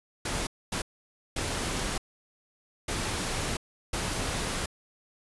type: noise bursts at uneven times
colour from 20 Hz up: pink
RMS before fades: -31 dBFS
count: 5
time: 0.25-0.47 / 0.72-0.82 / 1.36-1.98 / 2.88-3.57 / 3.93-4.66 s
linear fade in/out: 5 ms
effects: resampled to 24000 Hz